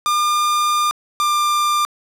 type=tone pair in turn; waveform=45% pulse; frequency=1204 / 1193.6 Hz; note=D6 / D6; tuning=+43 / +28 cents; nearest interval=unison; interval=15 cents; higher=first; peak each=-15 dBFS; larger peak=neither; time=0.06-0.91 / 1.2-1.85 s; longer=first; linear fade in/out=0 ms; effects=low-pass 12000 Hz 12 dB/octave